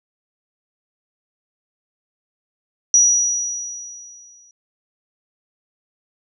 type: tone with exponential decay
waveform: sine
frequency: 5820 Hz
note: F#8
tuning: 29 cents flat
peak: -8 dBFS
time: 2.94-4.51 s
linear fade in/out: 1 ms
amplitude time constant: 340 ms
effects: none